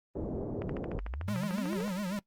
white low-pass noise, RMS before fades -36 dBFS, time 0.15-0.99 s, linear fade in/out 5 ms, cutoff 500 Hz, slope 24 dB/octave
click train, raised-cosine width 0.5 ms, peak -25 dBFS, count 18, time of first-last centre 0.62-1.879 s, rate 13.5 Hz
sine exponential sweep, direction up, 34.52 to 536 Hz, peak -35 dBFS, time 0.91-1.88 s, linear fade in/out 50 ms
square tone with vibrato, 193.2 Hz, G3, 25 cents flat, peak -33 dBFS, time 1.28-2.19 s, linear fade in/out 0 ms, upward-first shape sine, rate 7.2 Hz, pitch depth 150 cents each way
effects noise-tail reverb RT60 0.1 s tail -21 dB re dry + Opus 24 kbps

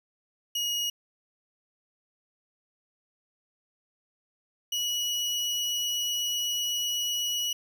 30% pulse tone pair in turn, 2889 / 2923 Hz, F#7 / F#7, -42 / -22 cents, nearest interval unison, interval 20 cents, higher second, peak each -24 dBFS, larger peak neither, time 0.55-0.9 / 4.72-7.53 s, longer second, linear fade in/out 5 ms, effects none

